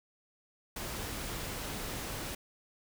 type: noise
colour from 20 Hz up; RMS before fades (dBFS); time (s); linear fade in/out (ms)
pink; -39; 0.76-2.35; 5
effects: none